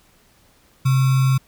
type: tone with sample-and-hold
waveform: sine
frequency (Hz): 132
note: C3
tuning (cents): +16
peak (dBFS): -13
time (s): 0.85-1.38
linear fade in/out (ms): 10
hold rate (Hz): 1225
effects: pink hiss -56 dBFS RMS until 1.47 s